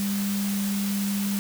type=tone in noise; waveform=sine; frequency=200.2 Hz; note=G3; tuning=37 cents sharp; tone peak=-24 dBFS; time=0-1.39 s; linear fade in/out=0 ms; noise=white; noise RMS=-34 dBFS; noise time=0-1.39 s; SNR=+7 dB; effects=none